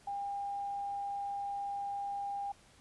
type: tone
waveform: sine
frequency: 803 Hz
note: G5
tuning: 41 cents sharp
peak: -35 dBFS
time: 0.07-2.52 s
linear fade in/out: 5 ms
effects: pink hiss -62 dBFS RMS until 2.8 s + resampled to 24000 Hz